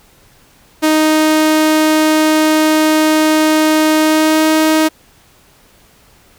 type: tone with pitch glide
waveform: sawtooth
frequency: 311.1 to 314 Hz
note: D#4 to D#4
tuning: 0 to +16 cents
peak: -5 dBFS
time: 0.82-4.89 s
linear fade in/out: 20 ms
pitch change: +16 cents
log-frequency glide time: 3.98-4.45 s
effects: pink hiss -48 dBFS RMS until 6.38 s